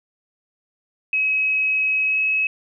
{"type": "tone with pitch glide", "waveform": "sine", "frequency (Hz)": [2554, 2569], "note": ["D#7", "E7"], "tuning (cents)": [45, -45], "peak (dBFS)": -17, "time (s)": [1.13, 2.47], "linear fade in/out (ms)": 2, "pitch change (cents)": 10, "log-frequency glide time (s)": [2.06, 2.19], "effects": []}